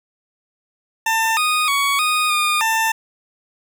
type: tone with pitch steps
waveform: 20% pulse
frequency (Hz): 896 / 1239 / 1121 / 1239 / 1218 / 893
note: A5 / D#6 / C#6 / D#6 / D#6 / A5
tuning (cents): +31 / -8 / +19 / -8 / -37 / +25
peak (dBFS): -11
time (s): 1.06-2.92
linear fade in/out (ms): 5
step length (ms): 310
effects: none